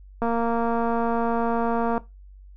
click train, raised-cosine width 1 ms, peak -12 dBFS, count 409, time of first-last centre 0.22-1.979 s, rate 232 Hz, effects noise-tail reverb RT60 0.2 s tail -17 dB re dry + added 48 Hz sine -43 dBFS peak until 2.56 s

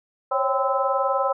sine tone cluster, 537 / 557 / 786 / 1024 / 1307 Hz, C5 / C#5 / G5 / C6 / E6, +45 / +8 / +4 / -38 / -15 cents, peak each -26 dBFS, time 0.31-1.33 s, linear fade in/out 10 ms, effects none

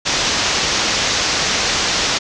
white low-pass noise, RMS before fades -18 dBFS, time 0.05-2.19 s, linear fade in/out 20 ms, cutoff 6500 Hz, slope 48 dB/octave, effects none

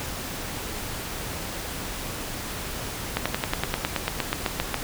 slowing click train, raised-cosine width 0.3 ms, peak -7 dBFS, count 15, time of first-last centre 3.17-4.743 s, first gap 86 ms, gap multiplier 1.04, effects pink hiss -33 dBFS RMS until 4.83 s

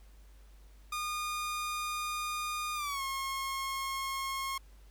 sawtooth tone with pitch glide, 1220 to 1080.6 Hz, D#6 to C#6, -34 to -44 cents, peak -30 dBFS, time 0.92-4.58 s, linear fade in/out 5 ms, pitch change -210 cents, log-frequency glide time 2.75-3.02 s, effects added 50 Hz sine -53 dBFS peak until 4.9 s + pink hiss -66 dBFS RMS until 4.9 s

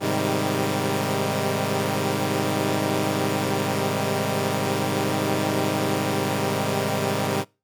10% pulse chord, Ab major seventh, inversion none, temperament equal with one note detuned, 103.83 / 131.8 / 155.56 / 196 Hz, Ab2 / C3 / Eb3 / G3, 0 / +13 / 0 / 0 cents, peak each -19 dBFS, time 0-7.45 s, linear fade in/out 50 ms, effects noise-tail reverb RT60 0.3 s tail -25 dB re dry + MP3 96 kbps

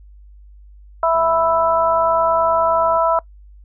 harmonic tone, 329.6 Hz, E4, in tune, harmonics 2 / 3 / 4, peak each -16 / -18 / -19 dBFS, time 1.03-3.19 s, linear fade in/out 2 ms
click train, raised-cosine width 1 ms, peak -25 dBFS, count 185, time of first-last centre 1.15-2.972 s, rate 101 Hz
effects noise-tail reverb RT60 0.1 s tail -23 dB re dry + added 50 Hz sine -40 dBFS peak until 3.64 s

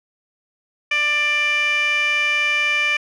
15% pulse tone with band-pass filter, 592 Hz, D5, 14 cents sharp, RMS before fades -19 dBFS, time 0.91-2.97 s, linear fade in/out 5 ms, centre 2500 Hz, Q 4.3, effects resampled to 22050 Hz

